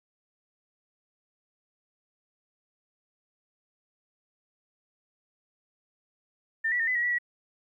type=tone with pitch steps; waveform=sine; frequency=1802 / 1948 / 1826 / 2008 / 1907 / 1950 / 1928 Hz; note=A6 / B6 / A#6 / B6 / A#6 / B6 / B6; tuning=+41 / -24 / -36 / +28 / +39 / -23 / -42 cents; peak=-24 dBFS; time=6.64-7.186 s; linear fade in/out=10 ms; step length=78 ms; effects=11-bit